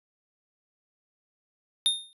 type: tone with exponential decay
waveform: square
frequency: 3656 Hz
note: A#7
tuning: 34 cents flat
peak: -18 dBFS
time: 1.86-2.13 s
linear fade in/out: 0 ms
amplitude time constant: 57 ms
effects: resampled to 32000 Hz